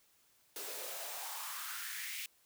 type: noise with high-pass filter sweep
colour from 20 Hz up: white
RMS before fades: -43 dBFS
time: 0.56-2.26 s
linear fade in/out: 2 ms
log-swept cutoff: 370 to 2500 Hz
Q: 3.6
effects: white hiss -70 dBFS RMS until 2.45 s